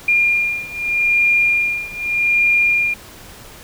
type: beating tone pair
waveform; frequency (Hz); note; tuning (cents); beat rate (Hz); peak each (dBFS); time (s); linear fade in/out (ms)
sine; 2408 / 2408.82; D7 / D7; +43 / +43; 0.82; -16 / -18; 0.08-2.94; 5
effects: pink hiss -39 dBFS RMS until 3.63 s